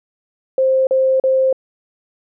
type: tone bursts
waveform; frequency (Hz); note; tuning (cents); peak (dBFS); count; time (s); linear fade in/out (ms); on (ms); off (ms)
sine; 526; C5; +9; -11; 3; 0.58-1.528; 2; 290; 39
effects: none